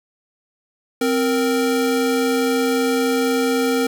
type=tone pair together; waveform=square; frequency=261.6 / 466.1 Hz; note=C4 / A#4; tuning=0 / 0 cents; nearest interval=minor seventh; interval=1000 cents; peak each=-20 dBFS; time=1.01-3.87 s; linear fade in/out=5 ms; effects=none